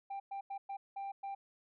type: tone bursts at uneven times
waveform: sine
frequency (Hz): 790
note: G5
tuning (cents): +13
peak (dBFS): -36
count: 6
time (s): 0.1-0.2 / 0.31-0.41 / 0.5-0.58 / 0.69-0.77 / 0.96-1.12 / 1.23-1.35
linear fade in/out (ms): 10
effects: tanh soft clip ceiling -38 dBFS